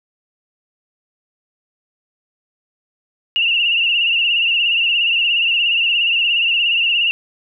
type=tone with vibrato; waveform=sine; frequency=2779 Hz; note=F7; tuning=9 cents flat; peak=-13 dBFS; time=3.36-7.11 s; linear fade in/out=0 ms; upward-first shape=sine; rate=17 Hz; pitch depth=69 cents each way; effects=none